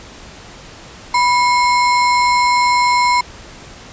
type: tone with sample-and-hold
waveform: sine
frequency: 985 Hz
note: B5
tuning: 5 cents flat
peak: -10 dBFS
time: 1.14-3.21 s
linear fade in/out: 5 ms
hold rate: 3150 Hz
effects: pink hiss -37 dBFS RMS until 3.92 s + resampled to 16000 Hz